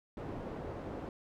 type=low-pass noise; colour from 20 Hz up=white; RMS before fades=-42 dBFS; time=0.17-1.09 s; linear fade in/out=2 ms; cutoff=510 Hz; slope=12 dB/octave; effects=none